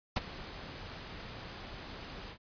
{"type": "noise with ADSR envelope", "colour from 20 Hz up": "pink", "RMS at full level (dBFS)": -29, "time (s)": [0.16, 2.38], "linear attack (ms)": 5, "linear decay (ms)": 26, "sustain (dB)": -16, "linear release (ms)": 79, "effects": ["resampled to 11025 Hz"]}